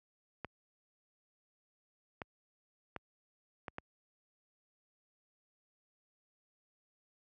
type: clicks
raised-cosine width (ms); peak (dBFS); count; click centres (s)
0.5; -25; 5; 0.447 / 2.218 / 2.963 / 3.682 / 3.784
effects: high-pass 60 Hz 12 dB/octave